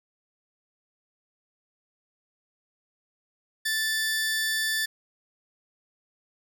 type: tone pair together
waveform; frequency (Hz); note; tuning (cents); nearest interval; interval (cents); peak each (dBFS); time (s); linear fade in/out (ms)
sawtooth; 1760 / 4621; A6 / D8; 0 / -29; octave + perfect fourth; 1671; -22 / -30; 3.65-4.86; 10
effects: none